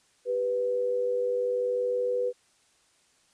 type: tone pair together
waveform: sine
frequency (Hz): 393.2 / 493.9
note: G4 / B4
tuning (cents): +5 / 0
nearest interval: major third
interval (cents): 395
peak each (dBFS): -34 / -25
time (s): 0.25-2.33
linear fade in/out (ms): 50
effects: white hiss -65 dBFS RMS until 3.33 s + resampled to 22050 Hz